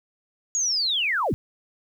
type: linear sweep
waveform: sine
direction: down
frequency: 6820 to 58.27 Hz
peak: -21 dBFS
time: 0.55-1.34 s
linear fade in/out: 0 ms
effects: 9-bit